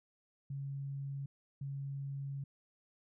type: tone bursts at uneven times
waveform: sine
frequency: 138.59 Hz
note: C#3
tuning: in tune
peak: -38 dBFS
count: 2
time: 0.5-1.26 / 1.61-2.44 s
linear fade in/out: 5 ms
effects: none